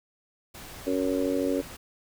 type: noise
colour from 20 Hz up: pink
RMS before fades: -43 dBFS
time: 0.54-1.77 s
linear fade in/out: 10 ms
type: harmonic tone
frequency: 93 Hz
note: F#2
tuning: 9 cents sharp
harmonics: 3 / 4 / 5 / 6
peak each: -27 / -32 / -30 / -31 dBFS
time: 0.86-1.62 s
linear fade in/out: 20 ms
effects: none